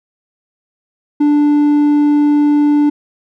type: tone with hard clipping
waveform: sine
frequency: 293.7 Hz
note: D4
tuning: in tune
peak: -9 dBFS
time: 1.2-2.9 s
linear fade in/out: 10 ms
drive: 3 dB
effects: none